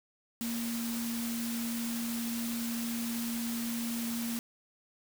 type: tone in noise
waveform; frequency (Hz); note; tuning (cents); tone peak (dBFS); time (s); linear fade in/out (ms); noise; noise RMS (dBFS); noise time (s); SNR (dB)
sine; 233.1; A#3; 0; -33; 0.41-4.39; 0; white; -40; 0.41-4.39; +4
effects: none